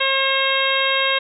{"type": "harmonic tone", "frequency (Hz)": 538, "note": "C5", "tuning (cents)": 48, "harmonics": [1, 2, 3, 4, 5, 6, 7], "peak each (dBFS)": [-24, -24, -24, -24, -24, -24, -24], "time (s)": [0, 1.19], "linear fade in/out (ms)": 10, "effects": []}